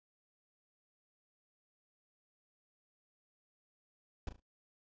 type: noise with echo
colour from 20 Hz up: brown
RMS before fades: -38 dBFS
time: 4.27-4.29 s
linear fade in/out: 2 ms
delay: 36 ms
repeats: 3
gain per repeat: -10 dB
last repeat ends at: 4.398 s
effects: noise-tail reverb RT60 0.1 s tail -17 dB re dry + resampled to 16000 Hz